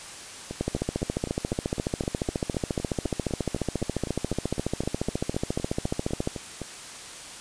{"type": "two click trains", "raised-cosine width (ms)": 2, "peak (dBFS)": [-19, -12], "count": [25, 82], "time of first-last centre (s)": [[0.51, 6.617], [0.61, 6.274]], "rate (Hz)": [3.93, 14.3], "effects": ["white hiss -41 dBFS RMS until 7.4 s", "resampled to 22050 Hz"]}